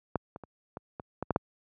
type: clicks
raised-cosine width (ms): 1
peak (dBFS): -13 / -27 / -29 / -24 / -24 / -18 / -12 / -10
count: 8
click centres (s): 0.157 / 0.361 / 0.437 / 0.771 / 0.998 / 1.226 / 1.307 / 1.361
effects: high-pass 80 Hz 12 dB/octave